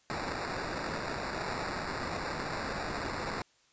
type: noise with sample-and-hold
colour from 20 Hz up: white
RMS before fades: -36 dBFS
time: 0.1-3.42 s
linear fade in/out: 0 ms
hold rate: 3150 Hz
effects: white hiss -67 dBFS RMS until 3.72 s + resampled to 16000 Hz